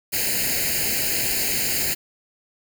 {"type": "noise with comb filter", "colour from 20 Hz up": "white", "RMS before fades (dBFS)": -23, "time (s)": [0.12, 1.95], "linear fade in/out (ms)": 20, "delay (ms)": 0.43, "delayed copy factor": 0.95, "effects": []}